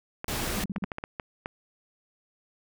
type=clicks; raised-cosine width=0.5 ms; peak=-18 dBFS; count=8; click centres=0.244 / 0.762 / 0.839 / 0.918 / 0.984 / 1.039 / 1.198 / 1.459 s
type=noise; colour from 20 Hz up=pink; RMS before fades=-31 dBFS; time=0.28-0.64 s; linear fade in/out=2 ms
type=tone bursts; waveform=sine; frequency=194.5 Hz; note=G3; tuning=13 cents flat; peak=-28 dBFS; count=5; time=0.57-0.846 s; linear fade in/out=2 ms; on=24 ms; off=39 ms
effects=none